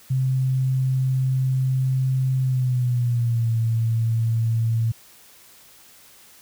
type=tone with pitch glide; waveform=sine; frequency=130.81 to 113.88 Hz; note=C3 to A#2; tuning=0 to -40 cents; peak=-18 dBFS; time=0.1-4.92 s; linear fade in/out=10 ms; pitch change=-240 cents; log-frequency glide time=2.41-3.54 s; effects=white hiss -50 dBFS RMS until 6.41 s